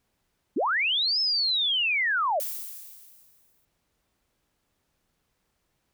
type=linear two-way sweep; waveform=sine; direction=up then down; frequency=200.1 to 5274 to 540 Hz; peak=-22 dBFS; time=0.56-2.4 s; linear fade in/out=10 ms; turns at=1.2 s
type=noise with exponential decay; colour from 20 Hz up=violet; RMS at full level=-30 dBFS; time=2.4-3.65 s; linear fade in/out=0 ms; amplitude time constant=270 ms
effects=pink hiss -75 dBFS RMS until 5.93 s